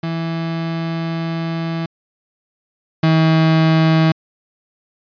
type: tone pair in turn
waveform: 35% pulse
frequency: 164.81 / 160.3 Hz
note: E3 / E3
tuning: 0 / -48 cents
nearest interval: unison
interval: 48 cents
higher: first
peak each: -18 / -9 dBFS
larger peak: second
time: 0.03-1.86 / 3.03-4.12 s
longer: first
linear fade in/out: 5 ms
effects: resampled to 11025 Hz